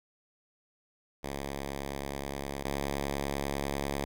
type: tone pair in turn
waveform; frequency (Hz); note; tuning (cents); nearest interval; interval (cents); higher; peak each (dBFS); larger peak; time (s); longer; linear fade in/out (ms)
5% pulse; 69.6 / 70.08; C#2 / C#2; +8 / +19; unison; 11; second; -24 / -20; second; 1.23-2.64 / 2.64-4.05; neither; 10
effects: none